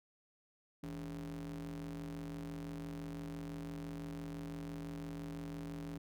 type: ring-modulated tone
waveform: square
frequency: 61.74 Hz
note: B1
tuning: in tune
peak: -40 dBFS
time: 0.83-5.98 s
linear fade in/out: 5 ms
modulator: 224 Hz
effects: none